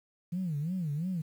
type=tone with vibrato; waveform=sine; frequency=164.3 Hz; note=E3; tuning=5 cents flat; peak=-29 dBFS; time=0.32-1.22 s; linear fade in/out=10 ms; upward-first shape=sine; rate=2.9 Hz; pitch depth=240 cents each way; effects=tanh soft clip ceiling -26 dBFS + 10-bit